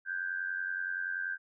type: tone with amplitude modulation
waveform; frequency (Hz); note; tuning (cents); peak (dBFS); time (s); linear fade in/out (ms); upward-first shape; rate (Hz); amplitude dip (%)
sine; 1568; G6; 0; -29; 0.05-1.38; 50; sine; 90.5; 75
effects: none